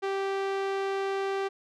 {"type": "tone with low-pass filter", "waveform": "sawtooth", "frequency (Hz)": 390.7, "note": "G4", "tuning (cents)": -6, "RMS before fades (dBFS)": -30, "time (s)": [0.02, 1.49], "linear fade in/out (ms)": 20, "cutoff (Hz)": 3800, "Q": 0.51, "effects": []}